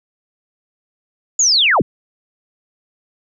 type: linear sweep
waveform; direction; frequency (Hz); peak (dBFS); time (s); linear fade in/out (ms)
sine; down; 7050 to 61.74; -10; 1.39-1.82; 5
effects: none